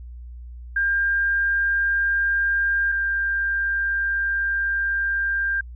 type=tone pair in turn; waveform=sine; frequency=1600 / 1592 Hz; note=G6 / G6; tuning=+35 / +26 cents; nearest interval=unison; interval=9 cents; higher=first; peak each=-18 / -20 dBFS; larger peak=first; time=0.76-2.92 / 2.92-5.61 s; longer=second; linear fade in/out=5 ms; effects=added 60 Hz sine -35 dBFS peak until 5.75 s